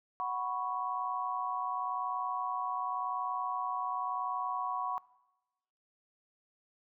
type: chord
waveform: sine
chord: F# suspended fourth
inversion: none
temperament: equal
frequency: 740 / 987.8 / 1108.7 Hz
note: F#5 / B5 / C#6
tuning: 0 / 0 / 0 cents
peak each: -38 / -37 / -35 dBFS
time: 0.2-4.98 s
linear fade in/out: 0 ms
effects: noise-tail reverb RT60 1.0 s tail -21 dB re dry